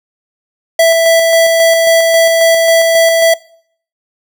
square tone with tremolo, 660 Hz, E5, 2 cents sharp, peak -5 dBFS, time 0.79-3.34 s, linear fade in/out 5 ms, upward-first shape square, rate 3.7 Hz, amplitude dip 25%, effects noise-tail reverb RT60 0.6 s tail -23 dB re dry

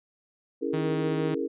sine chord, A# half-diminished seventh, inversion first, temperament equal, 277.2 / 329.6 / 415.3 / 466.2 Hz, C#4 / E4 / G#4 / A#4, 0 / 0 / 0 / 0 cents, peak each -32 dBFS, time 0.61-1.48 s, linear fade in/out 20 ms
sawtooth tone, 157.3 Hz, D#3, 19 cents sharp, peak -25 dBFS, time 0.73-1.35 s, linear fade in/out 10 ms
effects resampled to 8000 Hz

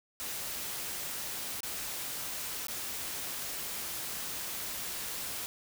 white noise with dropouts, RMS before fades -38 dBFS, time 0.2-5.46 s, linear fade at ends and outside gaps 0 ms, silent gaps 1.605-1.632 / 2.669-2.683 s, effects none

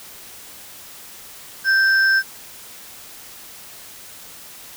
sine tone pair together, 1568 / 5274 Hz, G6 / E8, 0 / 0 cents, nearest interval octave + major sixth, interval 2100 cents, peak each -13 / -25 dBFS, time 1.64-2.23 s, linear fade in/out 50 ms, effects white hiss -40 dBFS RMS until 4.76 s

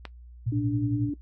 click, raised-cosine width 0.3 ms, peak -20 dBFS, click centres 0.053 s
sine tone with tremolo, 116.54 Hz, A#2, in tune, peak -23 dBFS, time 0.46-1.1 s, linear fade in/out 10 ms, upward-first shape sine, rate 11 Hz, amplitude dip 75%
sine tone with vibrato, 291.8 Hz, D4, 11 cents flat, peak -26 dBFS, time 0.52-1.14 s, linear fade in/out 5 ms, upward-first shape square, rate 4.7 Hz, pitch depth 8 cents each way
effects noise-tail reverb RT60 0.1 s tail -18 dB re dry + added 60 Hz sine -44 dBFS peak until 1.21 s

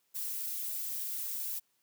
violet noise with flanger, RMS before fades -37 dBFS, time 0.14-1.6 s, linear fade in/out 20 ms, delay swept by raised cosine 1.6 to 4.5 ms, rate 3 Hz, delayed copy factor -0.55, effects white hiss -75 dBFS RMS until 1.82 s + high-pass 100 Hz 12 dB/octave

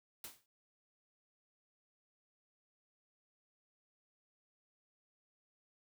white noise with exponential decay, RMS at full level -44 dBFS, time 0.24-0.46 s, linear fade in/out 2 ms, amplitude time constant 46 ms, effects none

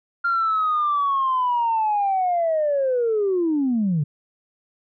sine linear sweep, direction down, 1396.9 to 138.59 Hz, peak -17 dBFS, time 0.24-4.04 s, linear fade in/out 10 ms, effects tanh soft clip ceiling -14 dBFS

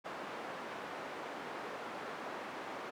white band-pass noise, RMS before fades -44 dBFS, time 0.04-2.91 s, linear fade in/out 20 ms, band 260 to 1200 Hz, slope 12 dB/octave, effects none

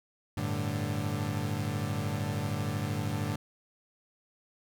30% pulse chord, G suspended second, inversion none, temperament equal with one note detuned, 98 / 110.96 / 146.83 Hz, G2 / A2 / D3, 0 / +15 / 0 cents, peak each -32 dBFS, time 0.37-3.36 s, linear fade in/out 5 ms, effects none

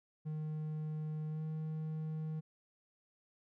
triangle tone with pitch glide, 154.4 to 156.74 Hz, D#3 to D#3, -13 to +13 cents, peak -35 dBFS, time 0.25-2.41 s, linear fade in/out 20 ms, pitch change +26 cents, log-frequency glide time 1.29-1.42 s, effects none

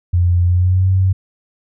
sine tone with pitch glide, 88 to 94.32 Hz, F2 to F#2, +14 to +34 cents, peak -10 dBFS, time 0.13-1.13 s, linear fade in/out 10 ms, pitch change +120 cents, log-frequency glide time 0.45-0.88 s, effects none

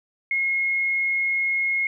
sine tone, 2159 Hz, C#7, 46 cents flat, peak -20 dBFS, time 0.31-1.87 s, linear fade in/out 2 ms, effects none

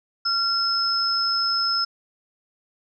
sine tone pair together, 1374 / 5193 Hz, F6 / E8, -29 / -27 cents, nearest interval octave + major seventh, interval 2302 cents, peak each -25 / -21 dBFS, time 0.25-1.85 s, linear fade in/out 10 ms, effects none

